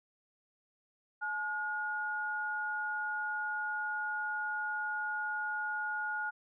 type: tone pair together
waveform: sine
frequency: 853.9 / 1436 Hz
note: G#5 / F6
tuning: +48 / +48 cents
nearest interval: major sixth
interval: 900 cents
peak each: -39 / -34 dBFS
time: 1.21-6.31 s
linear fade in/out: 20 ms
effects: none